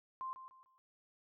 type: tone with echo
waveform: sine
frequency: 1047 Hz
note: C6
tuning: 1 cent sharp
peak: -39 dBFS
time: 0.21-0.33 s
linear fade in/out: 0 ms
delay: 150 ms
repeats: 3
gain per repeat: -10 dB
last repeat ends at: 0.78 s
effects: none